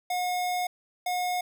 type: tone pair in turn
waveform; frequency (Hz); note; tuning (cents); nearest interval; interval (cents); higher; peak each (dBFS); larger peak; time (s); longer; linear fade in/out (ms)
square; 722 / 722; F#5 / F#5; -43 / -43; unison; 0; neither; -27 / -27; neither; 0.1-0.67 / 1.06-1.41; first; 5
effects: none